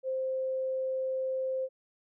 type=tone; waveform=sine; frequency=523.3 Hz; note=C5; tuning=in tune; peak=-29 dBFS; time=0.03-1.69 s; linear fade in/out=50 ms; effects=none